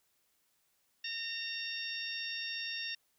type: harmonic tone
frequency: 917 Hz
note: A#5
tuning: 29 cents flat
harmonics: 2 / 3 / 4 / 5 / 6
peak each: -44 / -41 / -43 / -50 / -42 dBFS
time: 1.04-2.95 s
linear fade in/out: 5 ms
effects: white hiss -75 dBFS RMS until 3.18 s